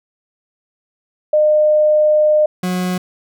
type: tone pair in turn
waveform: sine / 40% pulse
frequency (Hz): 608 / 181.96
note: D#5 / F#3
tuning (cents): -40 / -29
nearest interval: octave + major sixth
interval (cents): 2089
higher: first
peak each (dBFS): -9 / -16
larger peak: first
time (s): 1.33-2.46 / 2.63-2.98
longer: first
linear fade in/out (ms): 5
effects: none